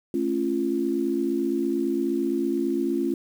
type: chord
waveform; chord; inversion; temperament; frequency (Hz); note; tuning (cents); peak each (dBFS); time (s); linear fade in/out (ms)
sine; A augmented; none; just; 220 / 275 / 343.8; A3 / C#4 / E#4; 0 / -14 / -27; -30 / -26 / -25; 0.14-3.14; 2
effects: 8-bit